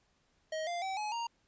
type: tone with pitch steps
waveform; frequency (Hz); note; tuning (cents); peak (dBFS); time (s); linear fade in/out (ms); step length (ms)
square; 630 / 695 / 766.7 / 845.8 / 933.1; D#5 / F5 / G5 / G#5 / A#5; +21 / -9 / -39 / +31 / +1; -35; 0.52-1.27; 5; 150
effects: pink hiss -73 dBFS RMS until 1.47 s + resampled to 16000 Hz